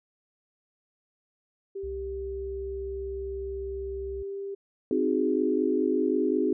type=tone with pitch glide; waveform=sine; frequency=392 to 395.9 Hz; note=G4 to G4; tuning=0 to +17 cents; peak=-32 dBFS; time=1.75-4.55 s; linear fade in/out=10 ms; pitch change=+17 cents; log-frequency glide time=4.07-4.37 s
type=tone with vibrato; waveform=sine; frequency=65.41 Hz; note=C2; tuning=in tune; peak=-38 dBFS; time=1.83-4.23 s; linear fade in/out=10 ms; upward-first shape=triangle; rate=3.7 Hz; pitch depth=9 cents each way
type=chord; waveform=sine; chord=Ab dominant seventh; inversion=first; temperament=equal; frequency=261.6 / 311.1 / 370 / 415.3 Hz; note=C4 / Eb4 / Gb4 / Ab4; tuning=0 / 0 / 0 / 0 cents; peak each=-28 dBFS; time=4.91-6.53 s; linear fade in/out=2 ms
effects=none